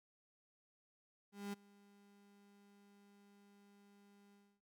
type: tone with ADSR envelope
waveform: 35% pulse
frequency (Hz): 201.7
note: G3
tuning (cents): +50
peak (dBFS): -39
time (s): 1.32-4.61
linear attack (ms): 210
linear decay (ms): 15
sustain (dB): -24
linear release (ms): 280
effects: none